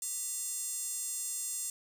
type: tone with high-pass filter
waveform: square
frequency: 394.3 Hz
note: G4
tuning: 10 cents sharp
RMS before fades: -37 dBFS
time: 0.02-1.7 s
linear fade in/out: 2 ms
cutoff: 7800 Hz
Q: 3.6
effects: none